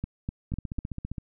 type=two click trains; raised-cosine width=5 ms; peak=-21 / -18 dBFS; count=11 / 4; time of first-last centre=0.52-1.182 / 0.04-0.788 s; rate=15.1 / 4.01 Hz; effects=none